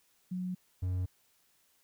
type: tone pair in turn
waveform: sine / triangle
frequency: 182.4 / 91.46 Hz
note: F#3 / F#2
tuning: -24 / -20 cents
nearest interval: octave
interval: 1196 cents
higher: first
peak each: -33 / -28 dBFS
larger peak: second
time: 0.31-0.55 / 0.82-1.06 s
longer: neither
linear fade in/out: 10 ms
effects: white hiss -70 dBFS RMS until 1.83 s